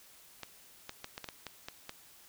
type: clicks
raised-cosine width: 0.2 ms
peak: -23 dBFS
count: 9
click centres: 0.433 / 0.894 / 1.044 / 1.179 / 1.243 / 1.288 / 1.467 / 1.685 / 1.894 s
effects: white hiss -58 dBFS RMS until 2.28 s